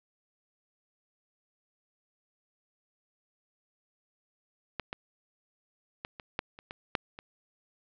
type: clicks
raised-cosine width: 0.3 ms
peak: -16 / -19 / -20 / -26 / -13 / -30 / -23 / -10 / -26 dBFS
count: 9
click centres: 4.797 / 4.929 / 6.049 / 6.198 / 6.391 / 6.589 / 6.709 / 6.952 / 7.189 s
effects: low-pass 4000 Hz 12 dB/octave